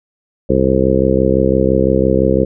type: harmonic tone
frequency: 65.9 Hz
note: C2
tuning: 13 cents sharp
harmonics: 1 / 2 / 3 / 4 / 5 / 6 / 7 / 8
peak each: -20 / -20 / -17 / -21 / -18 / -18 / -17 / -17 dBFS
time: 0.49-2.45 s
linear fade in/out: 10 ms
effects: none